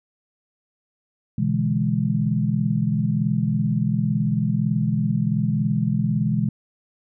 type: chord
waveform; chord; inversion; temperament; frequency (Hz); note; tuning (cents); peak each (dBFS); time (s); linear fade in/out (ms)
sine; E dominant seventh; second; equal; 123.47 / 146.83 / 164.81 / 207.7; B2 / D3 / E3 / G#3; 0 / 0 / 0 / 0; -24 / -26 / -24 / -23; 1.38-6.49; 5
effects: none